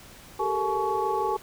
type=tone cluster; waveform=sine; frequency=389.5 / 433.8 / 460.4 / 852 / 1119 Hz; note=G4 / A4 / A#4 / G#5 / C#6; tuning=-11 / -25 / -22 / +44 / +16 cents; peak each=-30 / -33 / -32 / -27 / -31 dBFS; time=0.39-1.37 s; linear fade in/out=10 ms; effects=pink hiss -48 dBFS RMS until 1.42 s